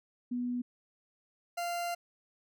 sine / 40% pulse tone pair in turn, 245.3 / 693.8 Hz, B3 / F5, -12 / -12 cents, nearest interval octave + tritone, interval 1800 cents, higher second, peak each -31 / -32 dBFS, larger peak first, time 0.31-0.62 / 1.57-1.95 s, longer second, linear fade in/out 10 ms, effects none

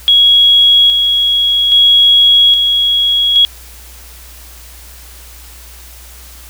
sine tone with tremolo, 3322 Hz, G#7, in tune, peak -4 dBFS, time 0.08-3.45 s, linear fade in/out 0 ms, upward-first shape square, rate 0.61 Hz, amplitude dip 40%, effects added 60 Hz sine -35 dBFS peak until 6.49 s + white hiss -37 dBFS RMS until 6.49 s

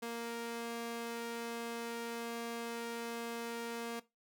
sawtooth tone with flanger, 233.1 Hz, A#3, in tune, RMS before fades -41 dBFS, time 0.02-4 s, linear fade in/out 10 ms, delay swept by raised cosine 1.9 to 2.47 ms, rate 0.62 Hz, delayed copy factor +0.5, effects noise-tail reverb RT60 0.2 s tail -17 dB re dry

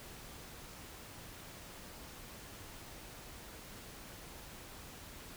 silence, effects pink hiss -51 dBFS RMS until 5.36 s

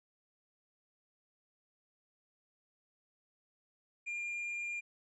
triangle tone, 2403 Hz, D7, 39 cents sharp, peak -35 dBFS, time 4.06-4.81 s, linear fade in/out 20 ms, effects resampled to 24000 Hz

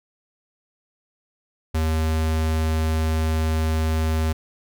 square tone, 79.4 Hz, D#2, 36 cents sharp, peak -20 dBFS, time 1.74-4.33 s, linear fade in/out 10 ms, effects none

